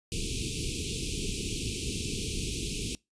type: band-stop noise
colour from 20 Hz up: pink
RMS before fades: -33 dBFS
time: 0.12-2.95 s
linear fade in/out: 0 ms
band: 460 to 2400 Hz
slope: 96 dB/octave
effects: noise-tail reverb RT60 0.2 s tail -23 dB re dry + resampled to 22050 Hz